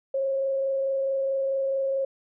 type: tone with frequency modulation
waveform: sine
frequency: 541 Hz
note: C#5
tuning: 42 cents flat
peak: -23 dBFS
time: 0.14-2.05 s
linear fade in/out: 5 ms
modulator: 24.6 Hz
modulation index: 0.25
effects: none